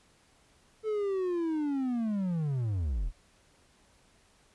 triangle linear sweep, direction down, 441.1 to 30.38 Hz, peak -26 dBFS, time 0.83-3.12 s, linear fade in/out 50 ms, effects pink hiss -64 dBFS RMS until 4.54 s + resampled to 24000 Hz

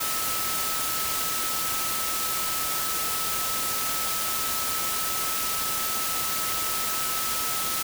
sine tone in noise, 1300 Hz, E6, 24 cents flat, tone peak -33 dBFS, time 0-7.83 s, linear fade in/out 10 ms, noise white, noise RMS -28 dBFS, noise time 0-7.83 s, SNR -8 dB, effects none

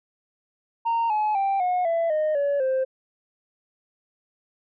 sine tone with pitch steps, 923 / 851.3 / 785.2 / 724.2 / 667.9 / 616 / 568.2 / 524 Hz, A#5 / G#5 / G5 / F#5 / E5 / D#5 / C#5 / C5, -17 / +43 / +3 / -37 / +23 / -17 / +43 / +2 cents, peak -18 dBFS, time 0.85-2.85 s, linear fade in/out 20 ms, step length 250 ms, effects tanh soft clip ceiling -19 dBFS

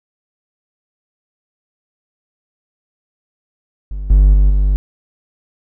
triangle tone with level steps, 49.17 Hz, G1, 6 cents sharp, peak -19 / -3 / -5 / -8 dBFS, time 3.91-4.76 s, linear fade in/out 0 ms, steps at 4.1 / 4.34 / 4.5 s, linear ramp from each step 2 ms, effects none

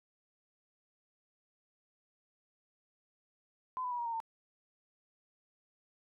sine tone with pitch steps, 1019 / 994.6 / 970.7 / 947.5 / 924.8 / 902.6 Hz, C6 / B5 / B5 / A#5 / A#5 / A5, -46 / +12 / -30 / +28 / -14 / +44 cents, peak -34 dBFS, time 3.77-4.202 s, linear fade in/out 0 ms, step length 72 ms, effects none

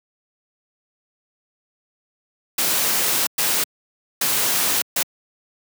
white noise bursts at uneven times, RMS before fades -20 dBFS, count 4, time 2.58-3.27 / 3.38-3.64 / 4.21-4.82 / 4.96-5.03 s, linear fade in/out 5 ms, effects high-pass 150 Hz 12 dB/octave

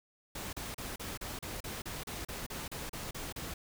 pink noise bursts, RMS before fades -41 dBFS, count 15, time 0.35-3.54 s, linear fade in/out 5 ms, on 180 ms, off 35 ms, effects none

